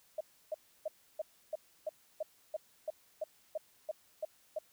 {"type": "tone bursts", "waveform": "sine", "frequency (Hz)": 622.3, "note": "D#5", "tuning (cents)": 0, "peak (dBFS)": -33, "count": 14, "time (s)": [0.18, 4.588], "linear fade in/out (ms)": 5, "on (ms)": 27, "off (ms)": 310, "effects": ["white hiss -67 dBFS RMS until 4.72 s"]}